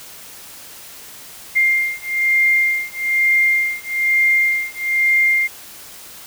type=beating tone pair; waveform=sine; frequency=2109 / 2110.1 Hz; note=C7 / C7; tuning=+13 / +14 cents; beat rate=1.1 Hz; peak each=-17 dBFS; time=1.55-5.48 s; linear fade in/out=20 ms; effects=white hiss -38 dBFS RMS until 6.26 s